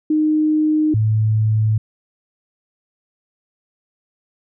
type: tone pair in turn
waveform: sine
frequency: 307.8 / 108.82 Hz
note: D#4 / A2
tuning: -19 / -19 cents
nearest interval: octave + tritone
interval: 1800 cents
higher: first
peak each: -13 dBFS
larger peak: neither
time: 0.1-0.94 / 0.94-1.78 s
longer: neither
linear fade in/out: 5 ms
effects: none